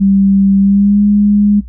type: tone with pitch glide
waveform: sine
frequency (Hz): 196 to 205.6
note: G3 to G#3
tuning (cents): 0 to -17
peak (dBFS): -6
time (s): 0-1.61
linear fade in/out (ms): 20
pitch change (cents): +83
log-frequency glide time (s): 0.59-1.03
effects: noise-tail reverb RT60 0.1 s tail -17 dB re dry + added 60 Hz sine -27 dBFS peak until 1.68 s